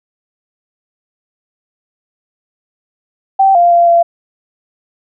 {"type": "tone with pitch steps", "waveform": "sine", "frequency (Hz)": [776, 695, 689, 683], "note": ["G5", "F5", "F5", "F5"], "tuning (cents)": [-18, -9, -24, -39], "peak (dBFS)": -5, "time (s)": [3.39, 4.03], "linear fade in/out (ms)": 10, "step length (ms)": 160, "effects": []}